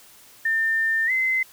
sine tone with pitch glide, 1800 to 2056 Hz, A6 to C7, +39 to -31 cents, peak -19 dBFS, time 0.45-1.43 s, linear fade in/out 5 ms, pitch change +230 cents, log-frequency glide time 1.06-1.11 s, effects white hiss -50 dBFS RMS until 1.52 s

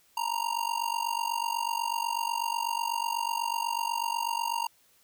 square tone with amplitude modulation, 932.3 Hz, A#5, in tune, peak -25 dBFS, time 0.17-4.67 s, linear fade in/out 5 ms, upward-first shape sine, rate 48.1 Hz, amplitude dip 90%, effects white hiss -64 dBFS RMS until 5.03 s

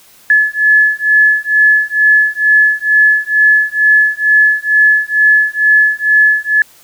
sine beating tone pair, 1714 / 1716.2 Hz, A6 / A6, -46 / -44 cents, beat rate 2.2 Hz, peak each -10 dBFS, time 0.3-6.62 s, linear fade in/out 2 ms, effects white hiss -44 dBFS RMS until 6.83 s

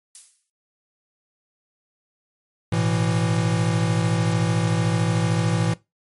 violet noise with exponential decay, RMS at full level -33 dBFS, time 0.15-0.5 s, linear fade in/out 2 ms, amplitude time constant 75 ms
square chord, A suspended second, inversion none, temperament equal with one note detuned, 110 / 123.47 / 165.77 Hz, A2 / B2 / E3, 0 / 0 / +10 cents, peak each -23 / -28 / -23 dBFS, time 2.72-5.74 s, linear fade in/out 5 ms
effects noise-tail reverb RT60 0.2 s tail -19 dB re dry + MP3 48 kbps

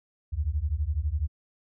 sine beating tone pair, 69.3 / 81.3 Hz, C#2 / E2, 0 / -23 cents, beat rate 12 Hz, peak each -28 dBFS, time 0.32-1.28 s, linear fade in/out 20 ms, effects none

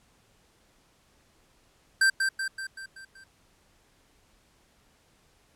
square tone with echo, 1568 Hz, G6, in tune, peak -19 dBFS, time 2.01-2.1 s, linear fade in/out 5 ms, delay 190 ms, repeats 6, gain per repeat -5 dB, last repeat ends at 3.24 s, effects pink hiss -64 dBFS RMS until 5.55 s + low-pass 11000 Hz 12 dB/octave

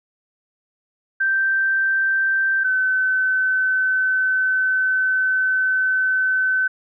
sine tone pair in turn, 1564 / 1522.1 Hz, G6 / F#6, -4 / +49 cents, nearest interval unison, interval 47 cents, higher first, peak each -16 dBFS, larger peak neither, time 1.2-2.64 / 2.64-6.68 s, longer second, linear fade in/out 10 ms, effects none

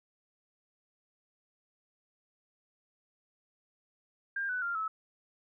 sine tone with pitch steps, 1600 / 1492.9 / 1392.9 / 1299.6 Hz, G6 / F#6 / F6 / E6, +35 / +15 / -5 / -25 cents, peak -31 dBFS, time 4.36-4.88 s, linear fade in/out 5 ms, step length 130 ms, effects none

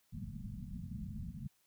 white low-pass noise, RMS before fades -44 dBFS, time 0.12-1.48 s, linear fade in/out 10 ms, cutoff 230 Hz, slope 96 dB/octave, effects white hiss -74 dBFS RMS until 1.66 s

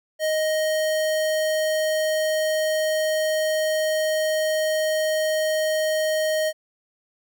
square tone, 624 Hz, D#5, 5 cents sharp, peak -21 dBFS, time 0.19-6.53 s, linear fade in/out 50 ms, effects none

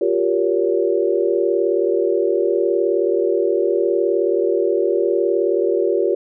sine chord, G half-diminished seventh, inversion third, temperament just, 352.8 / 392 / 470.4 / 564.5 Hz, F4 / G4 / Bb4 / Db5, +18 / 0 / +16 / +31 cents, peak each -20 / -19 / -21 / -23 dBFS, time 0.01-6.15 s, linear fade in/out 5 ms, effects none

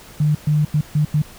sine tone bursts at uneven times, 150.4 Hz, D3, 42 cents sharp, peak -13 dBFS, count 5, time 0.2-0.35 / 0.47-0.65 / 0.74-0.81 / 0.95-1.05 / 1.14-1.22 s, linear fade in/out 5 ms, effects pink hiss -42 dBFS RMS until 1.38 s

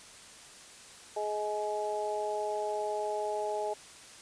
harmonic tone, 210.3 Hz, G#3, 22 cents sharp, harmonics 2 / 3 / 4, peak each -35 / -35 / -35 dBFS, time 1.16-3.74 s, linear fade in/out 10 ms, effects white hiss -51 dBFS RMS until 4.21 s + resampled to 22050 Hz

